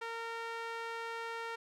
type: tone with band-pass filter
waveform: sawtooth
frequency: 459.3 Hz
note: A#4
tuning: 26 cents flat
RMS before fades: -41 dBFS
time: 0.01-1.56 s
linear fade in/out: 10 ms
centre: 1500 Hz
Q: 0.9
effects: none